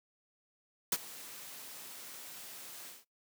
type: noise with ADSR envelope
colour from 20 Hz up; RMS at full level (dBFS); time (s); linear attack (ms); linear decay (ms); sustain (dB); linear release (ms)
white; -28; 0.92-3.05; 4; 44; -20; 180
effects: noise-tail reverb RT60 0.2 s tail -25 dB re dry + high-pass 150 Hz 12 dB/octave